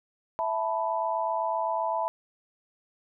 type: chord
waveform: sine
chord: E suspended fourth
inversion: none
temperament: equal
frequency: 659.3 / 880 / 987.8 Hz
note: E5 / A5 / B5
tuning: 0 / 0 / 0 cents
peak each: -30 dBFS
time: 0.39-2.08 s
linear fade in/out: 0 ms
effects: none

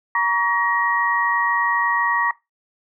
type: tone cluster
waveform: sine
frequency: 944 / 1132 / 1890 Hz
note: A#5 / C#6 / A#6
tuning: +22 / +36 / +23 cents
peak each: -21 dBFS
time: 0.15-2.31 s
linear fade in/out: 2 ms
effects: noise-tail reverb RT60 0.2 s tail -19 dB re dry

